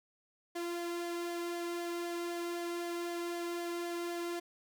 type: tone with flanger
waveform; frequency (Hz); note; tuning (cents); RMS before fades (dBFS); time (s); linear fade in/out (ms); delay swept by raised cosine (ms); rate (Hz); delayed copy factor
sawtooth; 344.7; F4; -23; -38; 0.55-4.4; 10; 0.75 to 1.75; 3.9; -0.5
effects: none